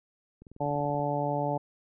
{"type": "click train", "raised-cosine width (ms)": 3, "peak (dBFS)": -36, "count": 13, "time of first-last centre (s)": [0.42, 0.997], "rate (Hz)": 20.8}
{"type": "harmonic tone", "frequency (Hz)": 144.8, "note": "D3", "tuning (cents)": -24, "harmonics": [1, 2, 3, 4, 5, 6], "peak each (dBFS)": [-33, -35, -37, -32, -34, -33], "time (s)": [0.6, 1.58], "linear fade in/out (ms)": 10}
{"effects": []}